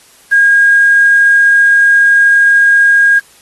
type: tone with quantisation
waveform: sine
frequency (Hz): 1627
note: G#6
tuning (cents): -36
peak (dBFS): -4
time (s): 0.31-3.2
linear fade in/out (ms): 20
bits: 5
effects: white hiss -44 dBFS RMS until 3.41 s + AAC 32 kbps